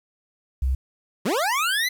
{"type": "tone", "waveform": "sine", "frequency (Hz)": 65.41, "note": "C2", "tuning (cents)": 0, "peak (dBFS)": -19, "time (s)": [0.62, 0.75], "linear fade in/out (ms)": 5}
{"type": "linear sweep", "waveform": "25% pulse", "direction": "up", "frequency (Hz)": [157, 2064], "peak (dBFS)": -17, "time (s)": [1.25, 1.89], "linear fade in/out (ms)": 10}
{"effects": ["9-bit"]}